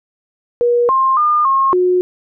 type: tone with pitch steps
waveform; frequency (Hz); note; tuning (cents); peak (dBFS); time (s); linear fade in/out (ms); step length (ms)
sine; 480.1 / 1059 / 1210 / 1078 / 362.7; B4 / C6 / D#6 / C#6 / F#4; -49 / +21 / -49 / -49 / -34; -10; 0.61-2.01; 0; 280
effects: none